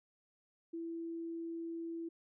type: tone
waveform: sine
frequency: 332.5 Hz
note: E4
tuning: 15 cents sharp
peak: -39 dBFS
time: 0.73-2.09 s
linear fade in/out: 10 ms
effects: none